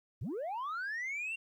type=linear sweep; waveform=sine; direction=up; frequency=78.6 to 2772 Hz; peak=-33 dBFS; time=0.21-1.36 s; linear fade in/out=10 ms; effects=tanh soft clip ceiling -34 dBFS + 12-bit